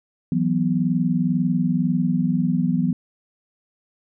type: chord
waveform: sine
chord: E suspended second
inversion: none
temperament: equal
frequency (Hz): 164.81 / 185 / 246.9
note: E3 / F#3 / B3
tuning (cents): 0 / 0 / 0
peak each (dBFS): -22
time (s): 0.32-2.93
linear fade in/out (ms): 2
effects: none